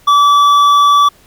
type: tone with hard clipping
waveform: sine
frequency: 1153 Hz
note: D6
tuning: 32 cents flat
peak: -7 dBFS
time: 0.07-1.09 s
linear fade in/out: 10 ms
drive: 7 dB
effects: pink hiss -47 dBFS RMS until 1.26 s